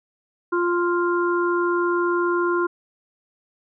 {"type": "harmonic tone", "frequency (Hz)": 349.2, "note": "F4", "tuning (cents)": 0, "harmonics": [1, 3, 4], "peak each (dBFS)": [-20, -25, -26], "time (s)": [0.52, 2.67], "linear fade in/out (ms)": 10, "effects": []}